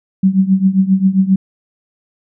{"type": "tone with tremolo", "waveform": "sine", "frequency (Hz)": 190.9, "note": "G3", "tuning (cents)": -46, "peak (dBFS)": -5, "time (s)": [0.23, 1.36], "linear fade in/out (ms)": 5, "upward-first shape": "triangle", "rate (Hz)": 7.5, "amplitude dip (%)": 90, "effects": []}